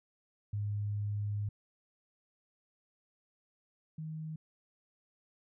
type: tone pair in turn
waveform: sine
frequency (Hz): 103.3 / 157.22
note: G#2 / D#3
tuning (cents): -9 / +18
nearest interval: perfect fifth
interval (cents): 727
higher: second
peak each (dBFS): -32 / -38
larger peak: first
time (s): 0.53-1.49 / 3.98-4.36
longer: first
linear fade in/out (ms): 5
effects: none